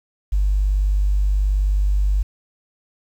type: tone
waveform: sine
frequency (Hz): 49.39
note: G1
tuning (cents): +14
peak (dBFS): -14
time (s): 0.32-2.23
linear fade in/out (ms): 10
effects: tanh soft clip ceiling -10 dBFS + 8-bit